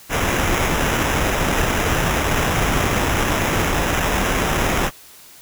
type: noise with sample-and-hold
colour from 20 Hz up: pink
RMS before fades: -19 dBFS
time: 0.09-4.91 s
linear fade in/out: 50 ms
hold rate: 4410 Hz
effects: white hiss -44 dBFS RMS until 5.41 s